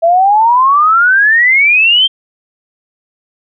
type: exponential sweep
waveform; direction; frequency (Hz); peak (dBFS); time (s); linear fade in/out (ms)
sine; up; 654 to 3200; -5; 0.02-2.08; 20
effects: none